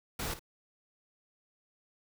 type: noise with echo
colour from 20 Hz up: pink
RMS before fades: -36 dBFS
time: 0.19-0.34 s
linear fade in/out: 5 ms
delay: 54 ms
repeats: 1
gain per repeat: -13 dB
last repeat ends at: 0.394 s
effects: none